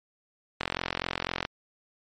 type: click train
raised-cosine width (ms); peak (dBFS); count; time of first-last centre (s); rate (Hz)
0.3; -11; 38; 0.61-1.451; 44
effects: MP3 48 kbps